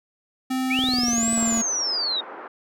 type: tone with pitch glide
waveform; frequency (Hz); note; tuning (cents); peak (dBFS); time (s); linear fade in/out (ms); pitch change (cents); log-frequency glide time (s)
square; 259.2 to 228.3; C4 to A#3; -16 to -36; -23; 0.5-1.62; 10; -220; 0.85-1.23
type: linear two-way sweep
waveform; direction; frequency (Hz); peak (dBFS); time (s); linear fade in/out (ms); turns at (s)
sine; up then down; 2167 to 8040 to 3678; -22; 0.7-2.21; 10; 1.32
type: click train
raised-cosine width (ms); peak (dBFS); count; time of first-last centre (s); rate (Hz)
2; -21; 17; 0.79-1.574; 20.4
type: band-pass noise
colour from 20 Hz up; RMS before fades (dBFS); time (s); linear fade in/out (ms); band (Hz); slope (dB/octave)
white; -38; 1.37-2.48; 5; 300 to 1400; 24
effects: none